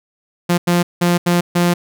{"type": "tone bursts at uneven times", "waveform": "sawtooth", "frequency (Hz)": 174.61, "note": "F3", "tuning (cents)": 0, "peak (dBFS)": -8, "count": 5, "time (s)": [[0.49, 0.58], [0.67, 0.83], [1.01, 1.18], [1.26, 1.41], [1.55, 1.74]], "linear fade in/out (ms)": 10, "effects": []}